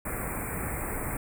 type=band-stop noise; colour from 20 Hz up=pink; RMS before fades=-33 dBFS; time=0.05-1.17 s; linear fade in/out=5 ms; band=2400 to 7800 Hz; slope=96 dB/octave; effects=none